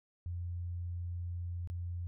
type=tone with dropouts; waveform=sine; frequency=87.31 Hz; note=F2; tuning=in tune; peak=-36 dBFS; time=0.26-2.07 s; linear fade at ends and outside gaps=0 ms; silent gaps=1.674-1.7 s; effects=none